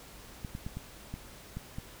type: clicks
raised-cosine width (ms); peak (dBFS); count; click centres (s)
5; -25; 7; 0.448 / 0.551 / 0.665 / 0.77 / 1.14 / 1.57 / 1.785
effects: added 50 Hz sine -59 dBFS peak until 2 s + pink hiss -51 dBFS RMS until 2 s